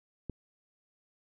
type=click; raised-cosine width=3 ms; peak=-24 dBFS; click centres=0.297 s; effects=none